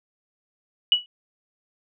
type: tone with exponential decay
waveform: sine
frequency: 2938 Hz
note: F#7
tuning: 13 cents flat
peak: -10 dBFS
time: 0.92-1.06 s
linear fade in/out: 1 ms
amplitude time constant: 29 ms
effects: none